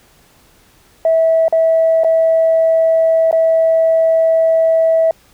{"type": "tone with dropouts", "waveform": "sine", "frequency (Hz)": 651, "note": "E5", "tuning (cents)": -22, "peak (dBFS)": -8, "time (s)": [1.05, 5.11], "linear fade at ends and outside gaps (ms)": 2, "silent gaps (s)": [[1.482, 1.525], [2.036, 2.045], [3.312, 3.327]], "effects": ["tanh soft clip ceiling -4 dBFS", "pink hiss -50 dBFS RMS until 5.33 s"]}